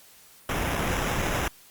pink noise with sample-and-hold, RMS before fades -27 dBFS, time 0.49-1.48 s, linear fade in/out 2 ms, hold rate 4410 Hz, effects white hiss -53 dBFS RMS until 1.7 s + Opus 48 kbps

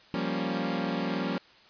sawtooth chord, G half-diminished seventh, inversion third, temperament equal, 174.61 / 196 / 233.1 / 277.2 Hz, F3 / G3 / Bb3 / Db4, 0 / 0 / 0 / 0 cents, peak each -30 dBFS, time 0.14-1.38 s, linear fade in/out 0 ms, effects white hiss -56 dBFS RMS until 1.69 s + resampled to 11025 Hz

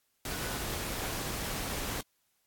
sine tone in noise, 1480 Hz, F#6, in tune, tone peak -47 dBFS, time 0.31-0.63 s, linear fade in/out 2 ms, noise pink, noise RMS -36 dBFS, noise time 0.25-2.01 s, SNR -14 dB, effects white hiss -75 dBFS RMS until 2.46 s + AAC 64 kbps

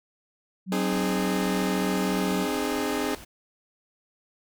sine tone with pitch glide, 187.8 to 186.61 Hz, F#3 to F#3, +26 to +15 cents, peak -27 dBFS, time 0.66-2.47 s, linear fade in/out 50 ms, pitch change -11 cents, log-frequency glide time 2.06-2.36 s
sawtooth chord, Ab major, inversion first, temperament equal with one note detuned, 261.6 / 305.1 / 415.3 Hz, C4 / Eb4 / Ab4, 0 / -34 / 0 cents, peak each -26 dBFS, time 0.72-3.15 s, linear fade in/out 2 ms
pink noise, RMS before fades -45 dBFS, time 0.91-3.25 s, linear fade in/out 10 ms
effects none

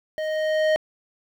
square tone with level ramp, 622.3 Hz, D#5, in tune, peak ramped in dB -26 to -17 dBFS, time 0.18-0.76 s, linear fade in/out 0 ms, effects low-pass 3000 Hz 12 dB/octave + 8-bit

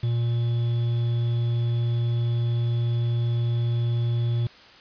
triangle tone with quantisation, 118.1 Hz, A#2, 23 cents sharp, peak -19 dBFS, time 0.03-4.47 s, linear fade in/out 5 ms, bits 7, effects white hiss -49 dBFS RMS until 4.8 s + resampled to 11025 Hz

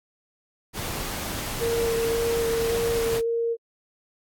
pink noise, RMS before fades -31 dBFS, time 0.73-3.22 s, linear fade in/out 50 ms
sine tone with vibrato, 461.2 Hz, A#4, 19 cents flat, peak -22 dBFS, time 1.59-3.57 s, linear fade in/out 50 ms, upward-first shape square, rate 1.8 Hz, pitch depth 10 cents each way
effects AAC 64 kbps

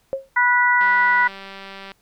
sine tone with exponential decay, 539 Hz, C#5, 49 cents flat, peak -17 dBFS, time 0.13-0.29 s, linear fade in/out 0 ms, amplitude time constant 34 ms
harmonic tone, 490.1 Hz, B4, 13 cents flat, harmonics 2 / 3 / 4, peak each -18 / -18 / -18 dBFS, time 0.36-1.28 s, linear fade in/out 10 ms
click train, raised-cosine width 0.3 ms, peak -21 dBFS, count 217, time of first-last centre 0.81-1.918 s, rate 195 Hz
effects pink hiss -62 dBFS RMS until 2.01 s

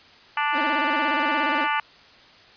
harmonic tone, 293.7 Hz, D4, in tune, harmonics 3 / 4 / 5 / 6 / 7 / 8 / 9 / 10, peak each -25 / -27 / -29 / -31 / -32 / -33 / -34 / -35 dBFS, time 0.37-1.8 s, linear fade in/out 2 ms
25% pulse tone with vibrato, 293.7 Hz, D4, in tune, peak -24 dBFS, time 0.52-1.68 s, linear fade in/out 50 ms, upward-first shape square, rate 17 Hz, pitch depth 130 cents each way
effects white hiss -50 dBFS RMS until 2.56 s + resampled to 11025 Hz

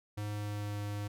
square tone with pitch glide, 104.3 to 102.98 Hz, G#2 to G#2, +8 to -14 cents, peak -36 dBFS, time 0.17-1.08 s, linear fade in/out 10 ms, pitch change -22 cents, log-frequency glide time 0.29-0.81 s, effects none

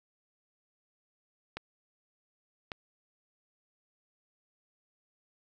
clicks, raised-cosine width 0.3 ms, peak -21 dBFS, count 2, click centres 1.57 / 2.718 s, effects none

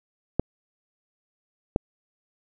clicks, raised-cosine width 2 ms, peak -7 dBFS, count 2, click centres 0.396 / 1.761 s, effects none

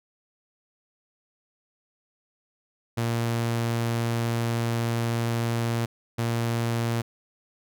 sawtooth tone pair in turn, 116.54 / 116.54 Hz, A#2 / A#2, 0 / 0 cents, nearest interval unison, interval 0 cents, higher neither, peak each -20 dBFS, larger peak neither, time 2.97-5.86 / 6.18-7.02 s, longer first, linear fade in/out 10 ms, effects none

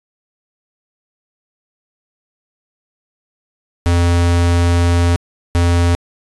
square tone bursts at uneven times, 86.4 Hz, F2, 18 cents flat, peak -11 dBFS, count 2, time 3.86-5.16 / 5.55-5.95 s, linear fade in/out 0 ms, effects resampled to 24000 Hz

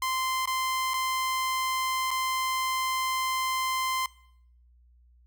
sawtooth tone with dropouts, 1040 Hz, C6, 11 cents flat, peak -23 dBFS, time 0.02-4.06 s, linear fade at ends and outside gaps 2 ms, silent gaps 0.457-0.474 / 0.936-0.94 / 2.107-2.112 s, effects noise-tail reverb RT60 0.7 s tail -22 dB re dry + added 60 Hz sine -56 dBFS peak until 5.26 s

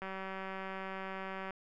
click train, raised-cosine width 0.5 ms, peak -27 dBFS, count 285, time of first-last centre 0.02-1.507 s, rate 191 Hz, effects none

